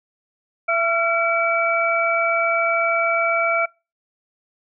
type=tone cluster; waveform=sine; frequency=670 / 1367 / 2294 Hz; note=E5 / F6 / D7; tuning=+28 / -37 / -41 cents; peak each=-21 dBFS; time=0.68-3.66 s; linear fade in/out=10 ms; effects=noise-tail reverb RT60 0.3 s tail -26 dB re dry